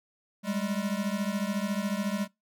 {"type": "beating tone pair", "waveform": "square", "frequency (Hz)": [196, 210], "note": ["G3", "G#3"], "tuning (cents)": [0, 19], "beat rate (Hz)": 14, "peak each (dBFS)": [-32, -32], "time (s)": [0.43, 2.28], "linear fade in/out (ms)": 50, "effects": ["noise-tail reverb RT60 0.2 s tail -23 dB re dry"]}